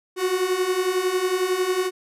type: beating tone pair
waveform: 45% pulse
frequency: 361.3 / 372.3 Hz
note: F#4 / F#4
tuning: -41 / +11 cents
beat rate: 11 Hz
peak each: -26 / -22 dBFS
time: 0.16-1.91 s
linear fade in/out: 50 ms
effects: resampled to 32000 Hz